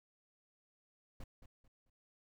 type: noise with echo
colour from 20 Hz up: brown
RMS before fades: -45 dBFS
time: 1.2-1.24 s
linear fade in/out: 5 ms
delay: 220 ms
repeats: 3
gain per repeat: -10 dB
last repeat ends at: 1.9 s
effects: none